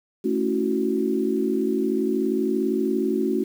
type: chord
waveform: sine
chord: F# minor seventh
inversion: first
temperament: equal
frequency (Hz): 220 / 277.2 / 329.6 / 370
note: A3 / C#4 / E4 / F#4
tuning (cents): 0 / 0 / 0 / 0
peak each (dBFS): -26 / -26 / -28 / -24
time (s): 0.24-3.44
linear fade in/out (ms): 10
effects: 8-bit